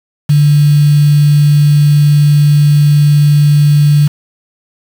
sine tone with quantisation, 146.83 Hz, D3, in tune, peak -4 dBFS, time 0.29-4.08 s, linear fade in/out 10 ms, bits 4, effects none

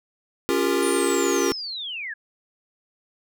square chord, G half-diminished seventh, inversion second, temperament equal with one note detuned, 277.2 / 349.2 / 399.5 / 466.2 Hz, Db4 / F4 / G4 / Bb4, 0 / 0 / +33 / 0 cents, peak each -27 / -25 / -25 / -28 dBFS, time 0.49-1.52 s, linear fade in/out 0 ms
sine linear sweep, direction down, 9670 to 1619 Hz, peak -29 dBFS, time 0.82-2.14 s, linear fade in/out 10 ms
effects none

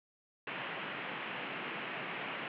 white band-pass noise, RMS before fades -41 dBFS, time 0.47-2.48 s, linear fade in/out 2 ms, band 130 to 2900 Hz, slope 48 dB/octave, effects none

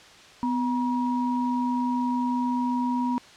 sine tone pair together, 249.9 / 955.8 Hz, B3 / A#5, +21 / +43 cents, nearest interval octave + major seventh, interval 2322 cents, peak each -24 / -28 dBFS, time 0.43-3.18 s, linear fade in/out 0 ms, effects white hiss -49 dBFS RMS until 3.36 s + low-pass 5000 Hz 12 dB/octave

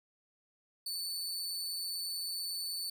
sawtooth tone with amplitude modulation, 4491 Hz, C#8, 22 cents sharp, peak -31 dBFS, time 0.86-2.9 s, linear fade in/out 5 ms, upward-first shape sine, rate 176 Hz, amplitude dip 45%, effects none

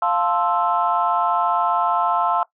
sine chord, F major seventh, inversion none, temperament equal, 698.5 / 880 / 1046.5 / 1318.5 Hz, F5 / A5 / C6 / E6, 0 / 0 / 0 / 0 cents, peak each -22 dBFS, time 0.02-2.43 s, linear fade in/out 2 ms, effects noise-tail reverb RT60 0.1 s tail -19 dB re dry + tanh soft clip ceiling -7 dBFS

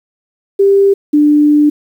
sine tone pair in turn, 395.7 / 296.4 Hz, G4 / D4, +16 / +16 cents, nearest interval perfect fourth, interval 500 cents, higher first, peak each -5 dBFS, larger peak neither, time 0.59-0.94 / 1.13-1.7 s, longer second, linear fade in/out 10 ms, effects 7-bit

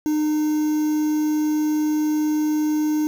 triangle tone with quantisation, 304.8 Hz, D#4, 36 cents flat, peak -16 dBFS, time 0.06-3.07 s, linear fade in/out 0 ms, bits 6, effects none

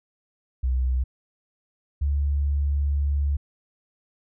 sine tone pair in turn, 63.6 / 71.39 Hz, C2 / D2, -48 / -48 cents, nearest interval major second, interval 200 cents, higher second, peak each -20 dBFS, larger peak neither, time 0.63-1.04 / 2.01-3.37 s, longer second, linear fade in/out 10 ms, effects none

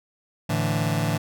sawtooth chord, A suspended fourth, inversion none, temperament just, 110 / 146.67 / 165 Hz, A2 / D3 / E3, 0 / -2 / +2 cents, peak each -22 dBFS, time 0.49-1.18 s, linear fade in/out 10 ms, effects none

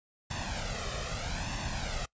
pink noise with flanger, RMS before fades -35 dBFS, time 0.3-2.06 s, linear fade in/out 10 ms, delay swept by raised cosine 1.1 to 1.64 ms, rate 0.79 Hz, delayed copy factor +0.7, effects noise-tail reverb RT60 0.1 s tail -22 dB re dry + resampled to 16000 Hz

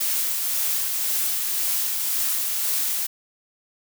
blue noise with tremolo, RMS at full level -23 dBFS, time 0-3.07 s, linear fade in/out 10 ms, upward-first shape sine, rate 1.9 Hz, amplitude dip 25%, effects none

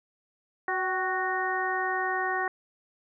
harmonic tone with a mistuned harmonic, 370 Hz, F#4, in tune, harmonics 1 / 2 / 3 / 4 / 5, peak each -34 / -31 / -33 / -34 / -31 dBFS, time 0.68-2.48 s, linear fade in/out 2 ms, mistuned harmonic 2, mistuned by +46 cents, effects none

